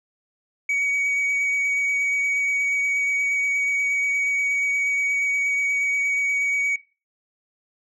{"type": "tone with vibrato", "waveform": "sine", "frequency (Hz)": 2256, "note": "C#7", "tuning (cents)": 30, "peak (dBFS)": -17, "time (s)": [0.69, 6.76], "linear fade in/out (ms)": 5, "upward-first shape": "sine", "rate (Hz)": 8.4, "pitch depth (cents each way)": 12, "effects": ["noise-tail reverb RT60 0.3 s tail -17 dB re dry", "tanh soft clip ceiling -19 dBFS"]}